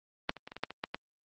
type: clicks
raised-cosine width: 0.3 ms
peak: -11 / -28 / -26 / -27 / -24 / -14 / -24 / -17 / -18 dBFS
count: 9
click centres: 0.294 / 0.367 / 0.475 / 0.519 / 0.566 / 0.636 / 0.706 / 0.839 / 0.945 s
effects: high-pass 150 Hz 12 dB/octave + Opus 32 kbps